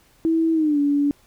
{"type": "tone with pitch glide", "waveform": "sine", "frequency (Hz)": [325.7, 286.8], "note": ["E4", "D4"], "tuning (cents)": [-21, -41], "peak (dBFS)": -16, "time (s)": [0.25, 1.11], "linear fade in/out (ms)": 0, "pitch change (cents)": -220, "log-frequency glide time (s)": [0.53, 0.79], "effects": ["pink hiss -57 dBFS RMS until 1.26 s"]}